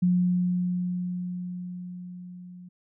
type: tone with level ramp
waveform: sine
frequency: 179.3 Hz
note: F3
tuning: 46 cents sharp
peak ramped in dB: -18 to -42 dBFS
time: 0.02-2.69 s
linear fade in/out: 10 ms
effects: none